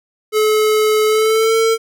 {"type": "tone with pitch glide", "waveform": "square", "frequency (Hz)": [430, 450.1], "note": ["A4", "A4"], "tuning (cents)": [-40, 39], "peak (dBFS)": -12, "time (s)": [0.32, 1.78], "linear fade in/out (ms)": 50, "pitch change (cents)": 79, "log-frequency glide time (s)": [1.06, 1.56], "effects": []}